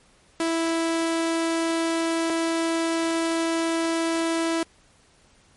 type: tone pair in turn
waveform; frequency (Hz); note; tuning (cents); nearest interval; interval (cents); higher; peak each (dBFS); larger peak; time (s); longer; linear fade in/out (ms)
sawtooth; 329.6 / 329.6; E4 / E4; 0 / 0; unison; 0; neither; -18; neither; 0.4-2.3 / 2.3-4.63; second; 2
effects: pink hiss -58 dBFS RMS until 5.56 s + MP3 48 kbps